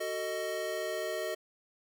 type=chord; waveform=square; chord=D# diminished; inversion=first; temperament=just; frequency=373.4 / 448 / 622.3 Hz; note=F#4 / A4 / D#5; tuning=+16 / +31 / 0 cents; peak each=-40 / -40 / -36 dBFS; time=0-1.35 s; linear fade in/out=10 ms; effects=none